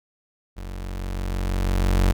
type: tone with level ramp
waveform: 35% pulse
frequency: 46.07 Hz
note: F#1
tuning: 7 cents flat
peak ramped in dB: -31 to -13 dBFS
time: 0.56-2.13 s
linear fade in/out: 20 ms
effects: none